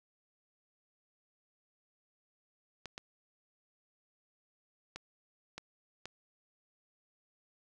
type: clicks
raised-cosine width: 0.2 ms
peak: -25 dBFS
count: 5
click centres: 2.857 / 2.979 / 4.96 / 5.58 / 6.056 s
effects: none